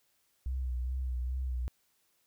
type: tone with vibrato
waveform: sine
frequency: 63.3 Hz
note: B1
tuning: 43 cents sharp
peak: -30 dBFS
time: 0.46-1.68 s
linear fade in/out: 0 ms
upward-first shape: sine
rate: 2.4 Hz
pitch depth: 51 cents each way
effects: tanh soft clip ceiling -27 dBFS + white hiss -73 dBFS RMS until 2.26 s